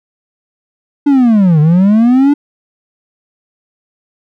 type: linear two-way sweep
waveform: triangle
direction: down then up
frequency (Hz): 293.7 to 146.83 to 293.7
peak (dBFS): -3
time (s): 1.06-2.34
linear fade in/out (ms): 10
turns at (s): 1.6
effects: none

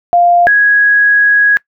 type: tone pair in turn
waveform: sine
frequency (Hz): 698.5 / 1661.3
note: F5 / G#6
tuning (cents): 0 / 0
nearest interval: octave + minor third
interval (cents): 1500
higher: second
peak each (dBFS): -5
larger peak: neither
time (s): 0.13-0.47 / 0.47-1.57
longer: second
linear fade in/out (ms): 0
effects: noise-tail reverb RT60 0.1 s tail -22 dB re dry

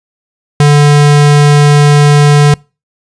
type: tone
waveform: square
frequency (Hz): 146.2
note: D3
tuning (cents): -7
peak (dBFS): -3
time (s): 0.6-2.54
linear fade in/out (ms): 2
effects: noise-tail reverb RT60 0.3 s tail -26 dB re dry + resampled to 22050 Hz

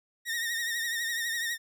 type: tone with vibrato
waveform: sawtooth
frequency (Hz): 1857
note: A#6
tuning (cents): -7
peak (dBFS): -26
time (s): 0.25-1.58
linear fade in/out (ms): 50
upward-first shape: triangle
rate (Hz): 12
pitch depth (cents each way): 67
effects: none

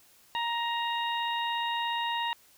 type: harmonic tone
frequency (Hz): 937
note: A#5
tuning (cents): +9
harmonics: 1 / 2 / 3 / 4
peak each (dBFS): -30 / -36 / -36 / -38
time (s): 0.35-2.33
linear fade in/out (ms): 0
effects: white hiss -60 dBFS RMS until 2.57 s

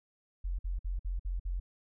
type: tone bursts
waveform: sine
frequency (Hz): 44.38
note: F1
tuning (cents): +29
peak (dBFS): -31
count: 6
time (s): 0.44-1.6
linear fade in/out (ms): 10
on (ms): 150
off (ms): 52
effects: none

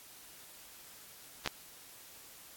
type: clicks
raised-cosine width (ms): 0.2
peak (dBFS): -16 / -14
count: 2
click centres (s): 1.461 / 1.475
effects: white hiss -54 dBFS RMS until 2.56 s + AAC 64 kbps

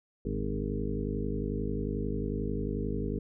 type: harmonic tone with a mistuned harmonic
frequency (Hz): 51.2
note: G#1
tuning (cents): -24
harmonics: 1 / 2 / 3 / 4 / 5 / 6 / 8 / 9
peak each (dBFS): -35 / -39 / -39 / -37 / -38 / -40 / -38 / -41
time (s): 0.25-3.19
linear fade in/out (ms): 5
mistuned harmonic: 2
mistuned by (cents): +81
effects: none

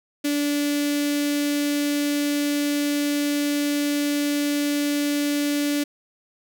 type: tone with notch filter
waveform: sawtooth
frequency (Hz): 290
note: D4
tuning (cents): -22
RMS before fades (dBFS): -23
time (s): 0.24-5.84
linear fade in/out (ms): 10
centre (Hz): 960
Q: 0.53
effects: none

